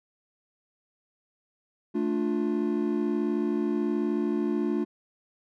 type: chord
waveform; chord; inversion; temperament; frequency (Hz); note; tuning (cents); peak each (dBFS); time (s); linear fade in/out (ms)
triangle; D minor; second; just; 220.2 / 293.7 / 352.4; A3 / D4 / F4; +2 / 0 / +16; -27; 1.94-4.85; 20
effects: none